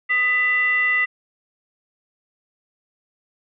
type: tone with frequency modulation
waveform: sine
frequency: 1992 Hz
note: B6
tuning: 14 cents sharp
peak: -16 dBFS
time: 0.09-1.06 s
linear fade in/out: 20 ms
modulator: 749 Hz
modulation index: 0.47
effects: none